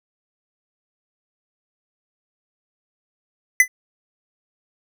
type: tone with exponential decay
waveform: square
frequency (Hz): 2012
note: B6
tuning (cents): +32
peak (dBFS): -6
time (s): 3.6-3.68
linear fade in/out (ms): 2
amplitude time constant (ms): 17
effects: none